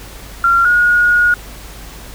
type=tone pair in turn; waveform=sine; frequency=1378 / 1442.3 Hz; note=F6 / F#6; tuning=-24 / -45 cents; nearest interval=minor second; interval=79 cents; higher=second; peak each=-8 dBFS; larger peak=neither; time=0.44-0.65 / 0.65-1.34 s; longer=second; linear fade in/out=2 ms; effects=added 50 Hz sine -33 dBFS peak until 2.14 s + pink hiss -35 dBFS RMS until 2.14 s